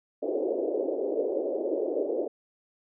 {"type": "band-pass noise", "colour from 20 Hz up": "white", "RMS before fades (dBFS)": -29, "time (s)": [0.22, 2.28], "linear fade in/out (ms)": 10, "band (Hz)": [310, 570], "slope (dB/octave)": 48, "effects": []}